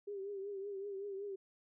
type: tone with vibrato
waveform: sine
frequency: 397.4 Hz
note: G4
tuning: 24 cents sharp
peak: -40 dBFS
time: 0.07-1.36 s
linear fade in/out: 10 ms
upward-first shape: triangle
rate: 5.3 Hz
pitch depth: 72 cents each way
effects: none